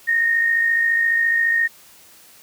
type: tone with amplitude modulation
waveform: sine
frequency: 1849 Hz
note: A#6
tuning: 15 cents flat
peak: -13 dBFS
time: 0.07-1.68 s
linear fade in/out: 20 ms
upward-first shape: sine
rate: 54.5 Hz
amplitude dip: 45%
effects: white hiss -48 dBFS RMS until 2.42 s + high-pass 60 Hz 12 dB/octave